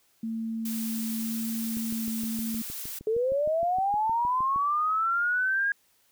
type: tone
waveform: sine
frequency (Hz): 224.9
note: A3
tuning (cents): +38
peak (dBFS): -29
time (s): 0.23-2.62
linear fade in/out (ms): 5
type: noise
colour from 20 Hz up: blue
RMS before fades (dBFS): -37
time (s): 0.65-2.99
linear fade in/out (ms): 5
type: click train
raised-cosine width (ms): 3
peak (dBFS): -30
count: 19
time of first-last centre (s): 1.77-4.561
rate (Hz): 6.45
type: linear sweep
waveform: sine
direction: up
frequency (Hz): 425.6 to 1643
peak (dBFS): -23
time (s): 3.07-5.72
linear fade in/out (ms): 2
effects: white hiss -66 dBFS RMS until 6.11 s